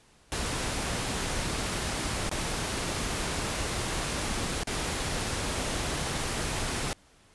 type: noise with dropouts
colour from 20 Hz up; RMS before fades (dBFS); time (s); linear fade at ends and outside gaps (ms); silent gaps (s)
pink; -31; 0.32-6.93; 0; 2.293-2.314 / 4.634-4.672
effects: pink hiss -60 dBFS RMS until 7.34 s + resampled to 24000 Hz